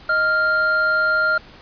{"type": "tone pair together", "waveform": "triangle", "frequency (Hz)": [625.7, 1396.9], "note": ["D#5", "F6"], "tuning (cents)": [10, 0], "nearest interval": "octave + major second", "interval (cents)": 1390, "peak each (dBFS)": [-23, -14], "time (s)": [0.09, 1.38], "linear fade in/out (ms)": 5, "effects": ["pink hiss -44 dBFS RMS until 1.61 s", "resampled to 11025 Hz"]}